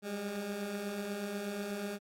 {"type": "beating tone pair", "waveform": "20% pulse", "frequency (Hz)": [196, 204.2], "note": ["G3", "G#3"], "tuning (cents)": [0, -29], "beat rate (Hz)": 8.2, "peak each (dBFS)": [-40, -32], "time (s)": [0.02, 1.99], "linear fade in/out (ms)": 50, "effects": ["AAC 64 kbps"]}